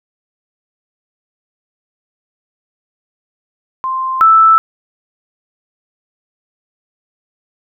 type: tone pair in turn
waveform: sine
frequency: 1046.5 / 1318.5 Hz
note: C6 / E6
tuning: 0 / 0 cents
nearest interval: major third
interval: 400 cents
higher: second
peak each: -15 / -4 dBFS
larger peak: second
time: 3.84-4.21 / 4.21-4.58 s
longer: neither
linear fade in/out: 0 ms
effects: none